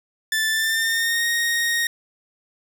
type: tone with pitch glide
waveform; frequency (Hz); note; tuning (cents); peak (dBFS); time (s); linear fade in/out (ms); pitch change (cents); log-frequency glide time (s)
sawtooth; 1760 to 1864.7; A6 to A#6; 0 to 0; -16; 0.32-1.87; 2; +100; 0.5-1.25
effects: 7-bit